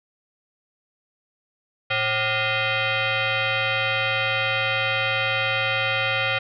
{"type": "tone with frequency modulation", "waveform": "sine", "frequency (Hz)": 539, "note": "C#5", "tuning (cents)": -49, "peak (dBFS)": -20, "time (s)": [1.9, 6.39], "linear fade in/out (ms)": 10, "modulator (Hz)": 652, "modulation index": 4.4, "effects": []}